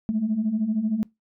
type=beating tone pair; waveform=sine; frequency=207.7 / 220.7 Hz; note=G#3 / A3; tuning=0 / +5 cents; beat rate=13 Hz; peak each=-27 / -22 dBFS; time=0.09-1.03 s; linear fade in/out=0 ms; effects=noise-tail reverb RT60 0.2 s tail -25 dB re dry + tanh soft clip ceiling -15 dBFS